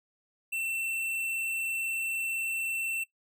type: tone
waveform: square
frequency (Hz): 2689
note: E7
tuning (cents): +34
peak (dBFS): -31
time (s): 0.52-3.04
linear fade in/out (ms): 10
effects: noise-tail reverb RT60 0.1 s tail -17 dB re dry